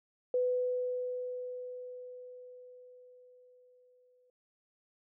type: tone with exponential decay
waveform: sine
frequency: 499.1 Hz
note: B4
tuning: 18 cents sharp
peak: -26 dBFS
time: 0.34-4.3 s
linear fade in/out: 2 ms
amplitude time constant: 860 ms
effects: none